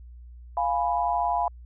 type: chord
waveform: sine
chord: F diminished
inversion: none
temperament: equal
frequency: 698.5 / 830.6 / 987.8 Hz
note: F5 / Ab5 / Cb6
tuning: 0 / 0 / 0 cents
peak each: -26 / -27 / -27 dBFS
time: 0.57-1.48 s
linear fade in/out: 2 ms
effects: added 60 Hz sine -42 dBFS peak until 1.65 s